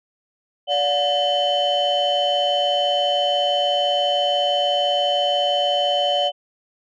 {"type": "tone cluster", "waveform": "sine", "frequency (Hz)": [577, 723, 3047], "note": ["D5", "F#5", "G7"], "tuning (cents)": [-31, -40, -50], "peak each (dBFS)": -20, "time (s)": [0.67, 6.32], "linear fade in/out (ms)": 50, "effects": ["tanh soft clip ceiling -12 dBFS"]}